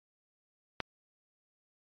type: click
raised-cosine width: 0.3 ms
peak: -15 dBFS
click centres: 0.803 s
effects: low-pass 5000 Hz 12 dB/octave + MP3 64 kbps